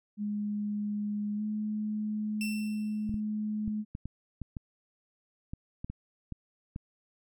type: tone with pitch glide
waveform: sine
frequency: 207.7 to 212.7 Hz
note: G#3 to G#3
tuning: 0 to +42 cents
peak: -30 dBFS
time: 0.17-3.85 s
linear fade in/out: 50 ms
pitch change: +42 cents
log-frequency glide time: 1.36-1.42 s
type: tone with exponential decay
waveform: sawtooth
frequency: 2686 Hz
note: E7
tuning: 32 cents sharp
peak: -30 dBFS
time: 2.41-3.2 s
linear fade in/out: 1 ms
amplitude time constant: 170 ms
type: clicks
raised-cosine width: 5 ms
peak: -25 dBFS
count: 12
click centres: 3.094 / 3.142 / 3.678 / 3.951 / 4.056 / 4.417 / 4.568 / 5.535 / 5.845 / 5.9 / 6.323 / 6.761 s
effects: none